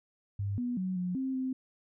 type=tone with pitch steps; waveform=sine; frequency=100 / 244.3 / 186 / 180 / 264 / 259.9 Hz; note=G2 / B3 / F#3 / F#3 / C4 / C4; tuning=+35 / -19 / +9 / -47 / +16 / -11 cents; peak=-30 dBFS; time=0.39-1.53 s; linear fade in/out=5 ms; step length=190 ms; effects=none